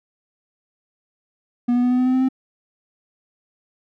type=tone with pitch steps; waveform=triangle; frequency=242.3 / 245 / 247.7 / 250.4 / 253.2 / 256 / 258.8 / 261.6 Hz; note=B3 / B3 / B3 / B3 / B3 / C4 / C4 / C4; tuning=-33 / -14 / +5 / +24 / +43 / -38 / -19 / 0 cents; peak=-13 dBFS; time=1.68-2.288 s; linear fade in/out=10 ms; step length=76 ms; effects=none